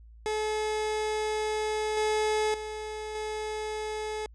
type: tone with level steps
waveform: 30% pulse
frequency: 429.2 Hz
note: A4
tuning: 43 cents flat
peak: -25 / -22 / -32 / -29 dBFS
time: 0.26-4.26 s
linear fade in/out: 0 ms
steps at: 1.97 / 2.54 / 3.15 s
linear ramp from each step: 2 ms
effects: added 56 Hz sine -48 dBFS peak until 4.34 s + resampled to 22050 Hz